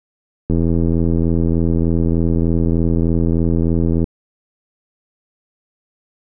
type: click train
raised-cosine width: 3 ms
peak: -5 dBFS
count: 296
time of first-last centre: 0.5-4.041 s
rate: 83.3 Hz
effects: none

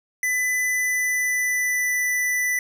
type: tone with pitch glide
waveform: square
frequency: 2001 to 1986 Hz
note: B6 to B6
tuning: +22 to +9 cents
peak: -21 dBFS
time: 0.23-2.59 s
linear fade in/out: 2 ms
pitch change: -13 cents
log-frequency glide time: 0.64-1.93 s
effects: none

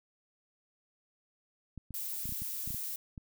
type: clicks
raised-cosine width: 5 ms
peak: -31 dBFS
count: 10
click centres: 1.777 / 1.907 / 2.256 / 2.292 / 2.323 / 2.42 / 2.676 / 2.706 / 2.745 / 3.178 s
type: noise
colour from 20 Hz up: violet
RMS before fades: -38 dBFS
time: 1.94-2.96 s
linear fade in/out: 2 ms
effects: none

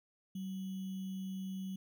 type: tone with sample-and-hold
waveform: sine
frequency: 190 Hz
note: F#3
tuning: 46 cents sharp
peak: -38 dBFS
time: 0.35-1.76 s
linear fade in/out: 5 ms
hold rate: 3150 Hz
effects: none

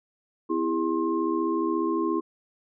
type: tone cluster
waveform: sine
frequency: 253.8 / 330.6 / 405 / 1063 Hz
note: B3 / E4 / G#4 / C6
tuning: +47 / +5 / -43 / +27 cents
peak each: -32 / -25 / -30 / -31 dBFS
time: 0.49-2.21 s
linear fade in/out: 20 ms
effects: none

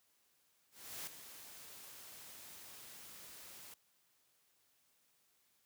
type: noise with ADSR envelope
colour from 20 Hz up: white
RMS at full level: -44 dBFS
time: 0.71-3.74 s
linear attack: 360 ms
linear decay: 4 ms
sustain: -10 dB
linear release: 3 ms
effects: white hiss -75 dBFS RMS until 5.65 s + high-pass 60 Hz 12 dB/octave

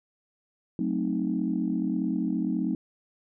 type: chord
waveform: sine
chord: F# diminished seventh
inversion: none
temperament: equal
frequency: 185 / 220 / 261.6 / 311.1 Hz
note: F#3 / A3 / C4 / Eb4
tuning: 0 / 0 / 0 / 0 cents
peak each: -30 dBFS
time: 0.79-2.75 s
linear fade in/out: 2 ms
effects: tanh soft clip ceiling -15 dBFS

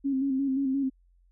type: tone with vibrato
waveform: sine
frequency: 270.2 Hz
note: C#4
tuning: 44 cents flat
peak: -24 dBFS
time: 0.04-0.9 s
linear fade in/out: 20 ms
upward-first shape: square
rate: 5.7 Hz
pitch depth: 41 cents each way
effects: added 44 Hz sine -59 dBFS peak until 1.31 s

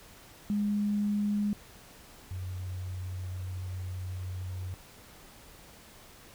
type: tone pair in turn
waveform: sine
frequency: 206.3 / 91.9 Hz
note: G#3 / F#2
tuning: -11 / -11 cents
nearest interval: octave + major second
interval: 1400 cents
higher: first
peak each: -26 / -34 dBFS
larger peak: first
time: 0.5-1.53 / 2.31-4.74 s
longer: second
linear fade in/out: 0 ms
effects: pink hiss -53 dBFS RMS until 6.34 s

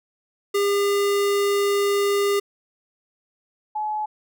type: tone pair in turn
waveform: square / sine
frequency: 403.3 / 852.6 Hz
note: G4 / G#5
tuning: +49 / +45 cents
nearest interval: octave + minor second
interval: 1296 cents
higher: second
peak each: -19 / -23 dBFS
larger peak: first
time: 0.54-2.4 / 3.75-4.06 s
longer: first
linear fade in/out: 10 ms
effects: none

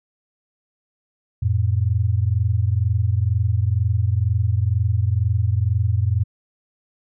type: tone pair together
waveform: sine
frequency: 89.9 / 112 Hz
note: F#2 / A2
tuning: -49 / +31 cents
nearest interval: major third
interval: 380 cents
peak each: -19 dBFS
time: 1.42-6.24 s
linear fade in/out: 10 ms
effects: none

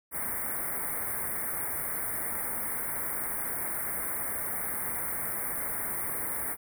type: band-stop noise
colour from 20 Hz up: white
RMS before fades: -33 dBFS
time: 0.11-6.57 s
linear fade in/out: 50 ms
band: 2200 to 8800 Hz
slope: 96 dB/octave
effects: none

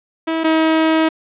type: tone pair in turn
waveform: sawtooth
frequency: 324 / 319.2 Hz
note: E4 / D#4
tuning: -30 / +44 cents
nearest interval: unison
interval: 26 cents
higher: first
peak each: -13 / -8 dBFS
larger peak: second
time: 0.27-0.44 / 0.44-1.09 s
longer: second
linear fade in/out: 10 ms
effects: resampled to 8000 Hz + 7-bit

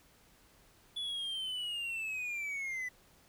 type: linear sweep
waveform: triangle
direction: down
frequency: 3441 to 1979 Hz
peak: -34 dBFS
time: 0.96-2.89 s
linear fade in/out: 10 ms
effects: pink hiss -64 dBFS RMS until 3.28 s

